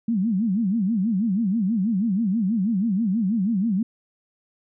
sine tone with vibrato, 207.7 Hz, G#3, in tune, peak -19 dBFS, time 0.08-3.83 s, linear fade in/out 5 ms, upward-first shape sine, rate 6.2 Hz, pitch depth 230 cents each way, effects none

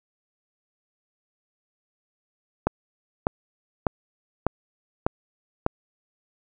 click train, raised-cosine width 1 ms, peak -6 dBFS, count 6, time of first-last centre 2.67-5.664 s, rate 1.67 Hz, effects none

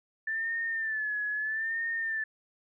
sine tone with vibrato, 1760 Hz, A6, in tune, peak -29 dBFS, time 0.27-2.24 s, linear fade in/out 5 ms, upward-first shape sine, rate 0.78 Hz, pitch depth 72 cents each way, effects none

